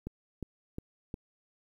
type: click train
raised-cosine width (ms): 3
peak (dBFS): -24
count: 4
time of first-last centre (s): 0.07-1.141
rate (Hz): 2.8
effects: 10-bit